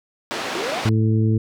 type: band-pass noise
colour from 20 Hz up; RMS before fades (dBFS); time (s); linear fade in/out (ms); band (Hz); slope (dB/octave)
pink; -27; 0.31-0.89; 0; 350 to 4500; 12
type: exponential sweep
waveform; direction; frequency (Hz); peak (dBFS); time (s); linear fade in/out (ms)
triangle; up; 329.6 to 795; -24; 0.55-0.8; 2
type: harmonic tone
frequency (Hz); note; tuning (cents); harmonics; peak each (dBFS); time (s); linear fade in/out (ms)
110; A2; 0; 1 / 2 / 3 / 4; -16 / -22 / -25 / -30; 0.85-1.38; 5
effects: none